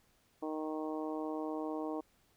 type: harmonic tone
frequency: 155.56 Hz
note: D#3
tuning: in tune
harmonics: 2 / 3 / 4 / 5 / 6 / 7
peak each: -38 / -42 / -44 / -46 / -48 / -49 dBFS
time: 0.42-2.01 s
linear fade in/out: 10 ms
effects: pink hiss -71 dBFS RMS until 2.36 s